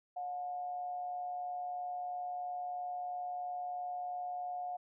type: tone with amplitude modulation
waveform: sine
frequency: 721 Hz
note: F#5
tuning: 45 cents flat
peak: -35 dBFS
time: 0.16-4.77 s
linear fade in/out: 10 ms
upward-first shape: sine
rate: 143 Hz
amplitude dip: 40%
effects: none